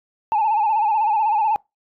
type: tone with vibrato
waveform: sine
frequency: 861 Hz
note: A5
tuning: 38 cents flat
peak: -14 dBFS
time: 0.32-1.56 s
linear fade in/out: 0 ms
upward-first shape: sine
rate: 16 Hz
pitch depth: 85 cents each way
effects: noise-tail reverb RT60 0.2 s tail -25 dB re dry + tanh soft clip ceiling -13 dBFS